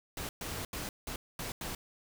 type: noise bursts at uneven times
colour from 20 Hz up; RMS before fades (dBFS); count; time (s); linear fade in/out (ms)
pink; -39; 6; 0.17-0.29 / 0.41-0.65 / 0.73-0.89 / 1.07-1.16 / 1.39-1.52 / 1.61-1.75; 2
effects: none